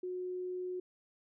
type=tone; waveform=sine; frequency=364.3 Hz; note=F#4; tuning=27 cents flat; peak=-36 dBFS; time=0.03-0.8 s; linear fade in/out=5 ms; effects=none